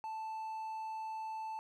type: tone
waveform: triangle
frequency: 880 Hz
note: A5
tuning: in tune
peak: -37 dBFS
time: 0.04-1.59 s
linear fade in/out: 0 ms
effects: none